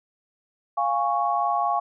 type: chord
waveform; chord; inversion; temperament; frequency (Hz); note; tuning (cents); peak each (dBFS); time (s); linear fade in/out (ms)
sine; Db major; first; equal with one note detuned; 698.5 / 823 / 1108.7; F5 / Ab5 / Db6; 0 / -16 / 0; -25; 0.77-1.8; 10
effects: none